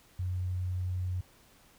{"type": "tone", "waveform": "sine", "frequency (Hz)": 91.1, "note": "F#2", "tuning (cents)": -26, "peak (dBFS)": -30, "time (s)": [0.19, 1.21], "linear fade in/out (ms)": 5, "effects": ["pink hiss -61 dBFS RMS until 1.78 s"]}